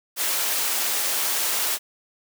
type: high-pass noise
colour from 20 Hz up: white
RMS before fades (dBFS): -24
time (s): 0.16-1.79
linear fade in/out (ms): 50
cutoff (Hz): 400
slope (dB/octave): 12
effects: none